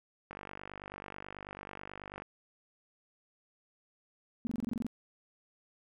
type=click train; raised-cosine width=0.5 ms; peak=-28 dBFS; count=95; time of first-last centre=0.31-2.221 s; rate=49.2 Hz
type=tone bursts; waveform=sine; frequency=233.1 Hz; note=A#3; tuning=in tune; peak=-31 dBFS; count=10; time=4.45-4.866 s; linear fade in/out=0 ms; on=20 ms; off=24 ms
effects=none